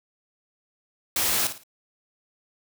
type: noise with echo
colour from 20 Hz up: white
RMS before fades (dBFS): -24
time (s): 1.16-1.47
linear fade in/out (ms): 2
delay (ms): 55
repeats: 3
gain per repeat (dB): -10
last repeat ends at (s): 1.635
effects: none